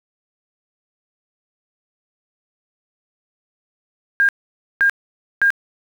sine tone bursts, 1612 Hz, G6, 48 cents sharp, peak -11 dBFS, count 3, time 4.2-5.504 s, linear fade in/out 0 ms, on 88 ms, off 520 ms, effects 7-bit

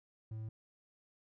triangle tone, 110 Hz, A2, in tune, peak -38 dBFS, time 0.31-0.49 s, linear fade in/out 5 ms, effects none

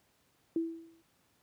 sine tone with exponential decay, 329.6 Hz, E4, in tune, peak -26 dBFS, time 0.56-1.02 s, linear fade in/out 2 ms, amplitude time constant 100 ms, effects pink hiss -71 dBFS RMS until 1.42 s + high-pass 80 Hz 12 dB/octave

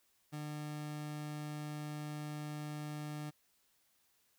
30% pulse tone, 150 Hz, D3, 37 cents sharp, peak -38 dBFS, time 0.32-3.31 s, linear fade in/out 20 ms, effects white hiss -74 dBFS RMS until 4.38 s

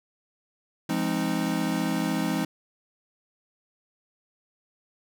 square chord, F minor seventh, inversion none, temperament equal with one note detuned, 171.81 / 207.7 / 261.6 / 311.1 Hz, F3 / Ab3 / C4 / Eb4, -28 / 0 / 0 / 0 cents, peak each -31 dBFS, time 0.89-2.45 s, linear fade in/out 5 ms, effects none

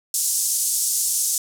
pink band-pass noise, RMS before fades -22 dBFS, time 0.14-1.38 s, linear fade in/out 2 ms, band 6300 to 12000 Hz, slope 24 dB/octave, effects none

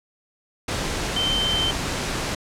sine tone in noise, 3103 Hz, G7, 18 cents flat, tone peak -21 dBFS, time 1.16-1.71 s, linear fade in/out 5 ms, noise pink, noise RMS -26 dBFS, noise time 0.68-2.35 s, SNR +2 dB, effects low-pass 8000 Hz 12 dB/octave

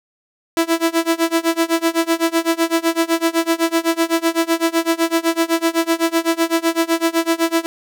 sawtooth tone with tremolo, 331 Hz, E4, 7 cents sharp, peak -8 dBFS, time 0.57-7.66 s, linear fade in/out 0 ms, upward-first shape sine, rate 7.9 Hz, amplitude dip 95%, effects none

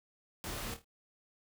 pink noise with echo, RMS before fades -41 dBFS, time 0.44-0.74 s, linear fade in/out 0 ms, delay 26 ms, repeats 4, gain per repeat -8 dB, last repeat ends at 0.844 s, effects none

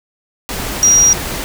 sine tone in noise, 5730 Hz, F8, 44 cents sharp, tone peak -6 dBFS, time 0.83-1.13 s, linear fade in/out 0 ms, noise pink, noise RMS -22 dBFS, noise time 0.49-1.44 s, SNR +13 dB, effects none

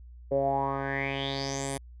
10% pulse tone with low-pass filter sweep, 137.1 Hz, C#3, 19 cents flat, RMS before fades -30 dBFS, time 0.31-1.78 s, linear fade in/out 10 ms, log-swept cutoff 500 to 10000 Hz, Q 7, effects added 60 Hz sine -45 dBFS peak until 2 s

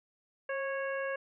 harmonic tone with a mistuned harmonic, 551 Hz, C#5, 11 cents flat, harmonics 1 / 2 / 3 / 4 / 5, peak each -34 / -42 / -38 / -47 / -48 dBFS, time 0.49-1.16 s, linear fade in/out 5 ms, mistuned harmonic 1, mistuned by -30 cents, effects none

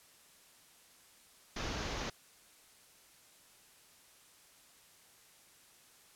pink low-pass noise, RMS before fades -39 dBFS, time 1.56-2.1 s, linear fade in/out 5 ms, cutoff 6700 Hz, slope 96 dB/octave, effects white hiss -62 dBFS RMS until 6.15 s + low-pass 12000 Hz 12 dB/octave

